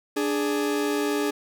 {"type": "tone pair together", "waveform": "40% pulse", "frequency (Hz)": [293.7, 416.6], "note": ["D4", "G#4"], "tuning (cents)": [0, 5], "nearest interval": "tritone", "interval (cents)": 605, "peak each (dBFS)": -25, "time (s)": [0.16, 1.31], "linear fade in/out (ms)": 10, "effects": []}